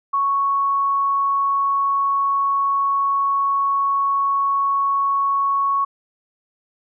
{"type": "tone", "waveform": "sine", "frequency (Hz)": 1108.7, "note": "C#6", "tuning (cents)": 0, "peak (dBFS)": -16, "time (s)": [0.13, 5.85], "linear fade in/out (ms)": 10, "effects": []}